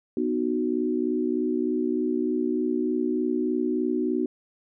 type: chord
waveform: sine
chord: B major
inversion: none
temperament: equal with one note detuned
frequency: 246.9 / 306.7 / 370 Hz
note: B3 / D#4 / F#4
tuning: 0 / -25 / 0 cents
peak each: -27 dBFS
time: 0.17-4.26 s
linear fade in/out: 2 ms
effects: none